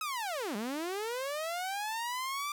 sawtooth linear two-way sweep, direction down then up, 1300 to 196 to 1187 Hz, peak -30 dBFS, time 0.01-2.52 s, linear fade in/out 2 ms, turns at 0.56 s, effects none

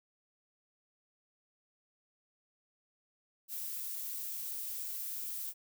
violet noise, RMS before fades -40 dBFS, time 3.48-5.54 s, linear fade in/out 50 ms, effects none

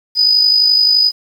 sine tone with amplitude modulation, 4978 Hz, D#8, in tune, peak -5 dBFS, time 0.15-1.12 s, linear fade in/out 50 ms, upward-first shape sine, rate 51.6 Hz, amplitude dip 55%, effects tanh soft clip ceiling -2 dBFS + 7-bit

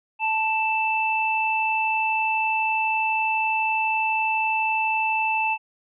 sine tone pair together, 880 / 2648 Hz, A5 / E7, 0 / +7 cents, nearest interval octave + perfect fifth, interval 1907 cents, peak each -23 dBFS, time 0.19-5.58 s, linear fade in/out 50 ms, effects none

